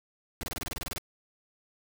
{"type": "noise bursts", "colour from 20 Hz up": "pink", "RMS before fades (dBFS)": -35, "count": 12, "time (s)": [0.41, 0.982], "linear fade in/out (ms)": 0, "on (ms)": 22, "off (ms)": 28, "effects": []}